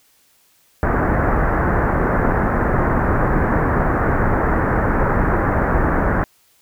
pink low-pass noise, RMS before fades -17 dBFS, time 0.83-6.24 s, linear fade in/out 0 ms, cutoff 1800 Hz, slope 48 dB/octave, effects white hiss -57 dBFS RMS until 6.61 s

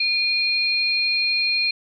sine tone pair together, 2436 / 4204 Hz, D#7 / C8, -37 / +7 cents, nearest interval major sixth, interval 944 cents, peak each -21 dBFS, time 0-1.71 s, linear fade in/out 5 ms, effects none

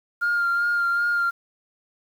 sine tone with vibrato, 1403 Hz, F6, 8 cents sharp, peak -18 dBFS, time 0.21-1.31 s, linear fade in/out 20 ms, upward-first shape sine, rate 2.6 Hz, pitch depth 21 cents each way, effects tanh soft clip ceiling -16 dBFS + 8-bit

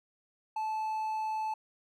triangle tone, 871 Hz, A5, 18 cents flat, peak -29 dBFS, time 0.56-1.54 s, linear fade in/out 5 ms, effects none

